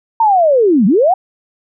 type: linear two-way sweep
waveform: sine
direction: down then up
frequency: 926 to 176.5 to 782 Hz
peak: -7 dBFS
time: 0.2-1.14 s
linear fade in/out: 5 ms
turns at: 0.86 s
effects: none